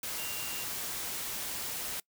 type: tone in noise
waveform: sine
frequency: 2783 Hz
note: F7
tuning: 7 cents flat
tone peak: -42 dBFS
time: 0.18-0.64 s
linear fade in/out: 2 ms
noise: white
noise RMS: -37 dBFS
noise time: 0.03-2 s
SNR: -8 dB
effects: noise-tail reverb RT60 0.1 s tail -24 dB re dry